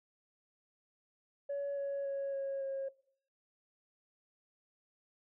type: tone with pitch steps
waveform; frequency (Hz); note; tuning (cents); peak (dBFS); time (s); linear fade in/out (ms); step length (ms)
sine; 564 / 558.5 / 553 / 547.6 / 542.3; C#5 / C#5 / C#5 / C#5 / C#5; +30 / +13 / -4 / -21 / -38; -33; 1.49-2.89; 10; 280
effects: noise-tail reverb RT60 0.6 s tail -22 dB re dry + tanh soft clip ceiling -32 dBFS